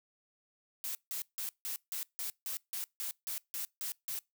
blue noise bursts, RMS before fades -38 dBFS, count 13, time 0.84-4.19 s, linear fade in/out 0 ms, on 110 ms, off 160 ms, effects noise-tail reverb RT60 0.2 s tail -24 dB re dry

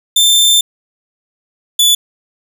sawtooth tone pair in turn, 3567 / 3465 Hz, A7 / A7, +23 / -27 cents, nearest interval minor second, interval 50 cents, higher first, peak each -4 dBFS, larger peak neither, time 0.16-0.61 / 1.79-1.95 s, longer first, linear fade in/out 5 ms, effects none

